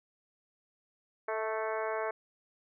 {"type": "harmonic tone with a mistuned harmonic", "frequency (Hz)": 220, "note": "A3", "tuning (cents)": 0, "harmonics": [2, 3, 4, 5, 6, 7, 8, 9, 10], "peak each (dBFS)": [-36, -36, -40, -40, -44, -43, -46, -50, -47], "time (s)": [1.28, 2.11], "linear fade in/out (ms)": 5, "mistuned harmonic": 3, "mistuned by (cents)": -18, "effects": []}